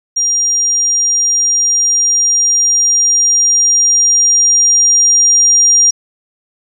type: tone with level ramp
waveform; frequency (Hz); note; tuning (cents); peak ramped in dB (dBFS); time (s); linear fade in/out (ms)
sine; 5700; F8; +34; -10 to -5; 0.16-5.91; 10
effects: 7-bit